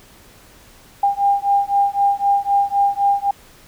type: beating tone pair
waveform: sine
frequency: 800 / 803.9 Hz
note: G5 / G5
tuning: +35 / +43 cents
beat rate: 3.9 Hz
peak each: -17 dBFS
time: 1.03-3.31 s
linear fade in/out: 5 ms
effects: pink hiss -47 dBFS RMS until 3.67 s